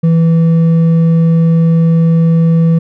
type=tone with hard clipping; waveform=sine; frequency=164.81 Hz; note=E3; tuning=in tune; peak=-7 dBFS; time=0.03-2.79 s; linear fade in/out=10 ms; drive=4 dB; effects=none